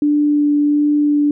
sine tone with vibrato, 293.7 Hz, D4, in tune, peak -11 dBFS, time 0.02-1.31 s, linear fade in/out 2 ms, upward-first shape sine, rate 1.4 Hz, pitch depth 8 cents each way, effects none

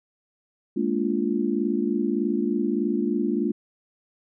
sine chord, Bb dominant seventh, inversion third, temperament just, 209.8 / 233.1 / 291.4 / 349.6 Hz, Ab3 / Bb3 / D4 / F4, +18 / 0 / -13 / +2 cents, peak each -27 dBFS, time 0.76-3.52 s, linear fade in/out 10 ms, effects none

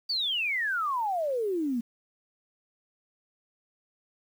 sine exponential sweep, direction down, 4700 to 225.4 Hz, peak -26 dBFS, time 0.09-1.81 s, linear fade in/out 10 ms, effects 9-bit

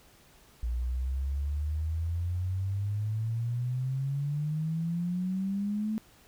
sine exponential sweep, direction up, 58.27 to 220 Hz, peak -28 dBFS, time 0.63-5.98 s, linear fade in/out 0 ms, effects pink hiss -59 dBFS RMS until 6.27 s

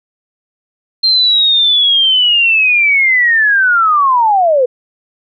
sine linear sweep, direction down, 4186 to 479.5 Hz, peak -7 dBFS, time 1.03-4.66 s, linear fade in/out 10 ms, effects none

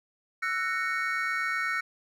triangle chord, F# dominant seventh, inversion third, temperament just, 1332 / 1480 / 1850 / 2220 Hz, E6 / F#6 / A#6 / C#7, +18 / 0 / -14 / +2 cents, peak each -31 dBFS, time 0.42-1.81 s, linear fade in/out 10 ms, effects none

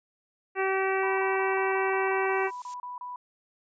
harmonic tone, 383.8 Hz, G4, 37 cents flat, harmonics 1 / 2 / 3 / 4 / 5 / 6 / 7, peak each -27 / -31 / -34 / -34 / -34 / -36 / -39 dBFS, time 0.55-2.51 s, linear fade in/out 50 ms
sine tone bursts, 987.8 Hz, B5, in tune, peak -35 dBFS, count 12, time 1.03-3.16 s, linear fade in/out 2 ms, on 150 ms, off 30 ms
violet noise with exponential growth, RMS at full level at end -37 dBFS, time 2-2.74 s, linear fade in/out 2 ms, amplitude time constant 160 ms
effects resampled to 16000 Hz

